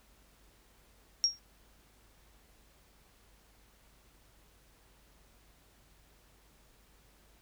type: tone with exponential decay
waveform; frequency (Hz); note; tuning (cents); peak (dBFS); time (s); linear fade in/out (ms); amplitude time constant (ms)
sine; 5588; F8; 0; -20; 1.24-1.39; 0; 31
effects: added 50 Hz sine -65 dBFS peak until 7.41 s + pink hiss -65 dBFS RMS until 7.41 s